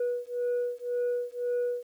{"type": "beating tone pair", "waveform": "sine", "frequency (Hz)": [486.2, 488.1], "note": ["B4", "B4"], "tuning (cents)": [-27, -20], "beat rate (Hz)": 1.9, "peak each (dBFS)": -29, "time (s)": [0, 1.83], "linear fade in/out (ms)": 5, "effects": ["tanh soft clip ceiling -24 dBFS", "10-bit"]}